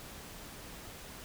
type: silence
effects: pink hiss -48 dBFS RMS until 1.24 s